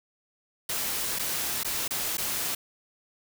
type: noise with dropouts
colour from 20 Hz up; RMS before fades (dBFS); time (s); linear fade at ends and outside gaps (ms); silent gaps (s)
white; -30; 0.69-2.55; 5; 1.188-1.193 / 1.634-1.646 / 1.88-1.907 / 2.171-2.18
effects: none